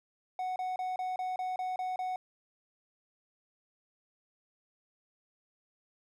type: tone bursts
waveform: triangle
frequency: 740 Hz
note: F#5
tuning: in tune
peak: -30 dBFS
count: 9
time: 0.39-2.16 s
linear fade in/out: 2 ms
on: 170 ms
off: 30 ms
effects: none